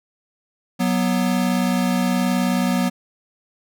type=tone pair together; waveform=square; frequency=185.43 / 244.4 Hz; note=F#3 / B3; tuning=+4 / -18 cents; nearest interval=perfect fourth; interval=478 cents; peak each=-21 dBFS; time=0.79-2.9 s; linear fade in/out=20 ms; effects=none